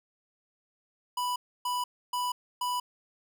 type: tone bursts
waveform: square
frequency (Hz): 987.8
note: B5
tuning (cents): 0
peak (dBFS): -29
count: 4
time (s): 1.17-2.8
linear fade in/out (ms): 5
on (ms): 190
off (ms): 290
effects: none